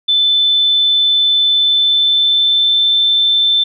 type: tone with pitch glide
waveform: sine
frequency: 3520 to 3544 Hz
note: A7 to A7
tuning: 0 to +12 cents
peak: -9 dBFS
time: 0.08-3.64 s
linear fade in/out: 10 ms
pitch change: +12 cents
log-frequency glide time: 1.52-2.94 s
effects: none